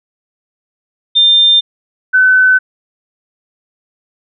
sine tone pair in turn, 3600 / 1513.6 Hz, A7 / F#6, +39 / +39 cents, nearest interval octave + minor third, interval 1500 cents, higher first, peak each -5 dBFS, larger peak neither, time 1.15-1.61 / 2.13-2.59 s, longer neither, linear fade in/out 20 ms, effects none

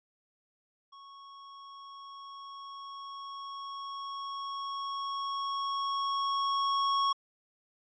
square tone with level ramp, 1105 Hz, C#6, 6 cents flat, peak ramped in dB -50 to -26 dBFS, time 0.92-7.13 s, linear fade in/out 10 ms, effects resampled to 16000 Hz

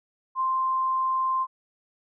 sine tone, 1046.5 Hz, C6, in tune, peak -22 dBFS, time 0.35-1.47 s, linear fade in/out 50 ms, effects none

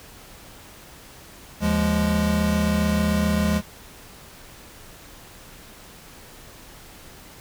square tone cluster, 78.2 / 172.1 / 207.6 Hz, D#2 / F3 / G#3, +9 / -25 / 0 cents, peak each -26 / -26 / -22 dBFS, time 1.6-3.62 s, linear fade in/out 50 ms, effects pink hiss -45 dBFS RMS until 7.4 s

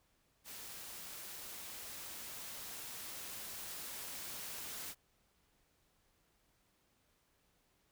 white noise with level ramp, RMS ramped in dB -49 to -45 dBFS, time 0.44-4.95 s, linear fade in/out 50 ms, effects pink hiss -75 dBFS RMS until 7.91 s

